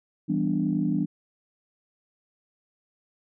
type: chord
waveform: sine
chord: E minor seventh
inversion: none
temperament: equal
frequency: 164.81 / 196 / 246.9 / 293.7 Hz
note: E3 / G3 / B3 / D4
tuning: 0 / 0 / 0 / 0 cents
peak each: -28 / -27 / -29 / -27 dBFS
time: 0.28-1.06 s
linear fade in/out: 20 ms
effects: tanh soft clip ceiling -12 dBFS